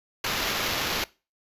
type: noise with sample-and-hold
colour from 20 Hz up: blue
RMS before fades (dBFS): -28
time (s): 0.24-1.04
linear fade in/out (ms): 2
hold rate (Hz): 8820
effects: noise-tail reverb RT60 0.3 s tail -21 dB re dry + resampled to 32000 Hz